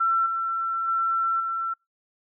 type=tone with level steps; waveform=sine; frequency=1346 Hz; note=E6; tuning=36 cents sharp; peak=-19 / -24 / -21 / -25 dBFS; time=0-1.74 s; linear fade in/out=10 ms; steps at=0.26 / 0.88 / 1.4 s; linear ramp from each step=2 ms; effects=noise-tail reverb RT60 0.2 s tail -26 dB re dry